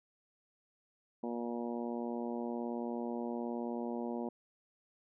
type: harmonic tone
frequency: 118.8 Hz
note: A#2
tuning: 33 cents sharp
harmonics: 2 / 3 / 4 / 5 / 6 / 7 / 8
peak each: -38 / -42 / -44 / -46 / -48 / -49 / -50 dBFS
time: 1.23-4.29 s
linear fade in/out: 5 ms
effects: none